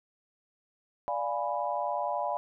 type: chord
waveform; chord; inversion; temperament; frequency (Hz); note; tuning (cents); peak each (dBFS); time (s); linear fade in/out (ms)
sine; D diminished seventh; none; equal; 587.3 / 698.5 / 830.6 / 987.8; D5 / F5 / Ab5 / Cb6; 0 / 0 / 0 / 0; -34; 1.08-2.37; 0
effects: none